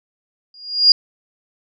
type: tone with exponential growth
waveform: sine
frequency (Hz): 4841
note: D#8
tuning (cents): -48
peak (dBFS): -3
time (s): 0.54-0.92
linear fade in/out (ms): 2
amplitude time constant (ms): 81
effects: none